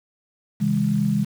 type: tone cluster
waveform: sine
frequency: 133 / 161.4 / 204.7 Hz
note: C3 / E3 / G#3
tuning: +29 / -36 / -25 cents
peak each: -25 / -24 / -20 dBFS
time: 0.6-1.25 s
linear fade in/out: 20 ms
effects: 7-bit